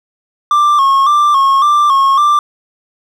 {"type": "tone with vibrato", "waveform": "triangle", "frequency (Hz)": 1134, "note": "C#6", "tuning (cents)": 39, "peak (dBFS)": -5, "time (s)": [0.51, 2.39], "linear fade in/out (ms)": 2, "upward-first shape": "square", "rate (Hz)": 1.8, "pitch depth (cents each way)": 70, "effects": []}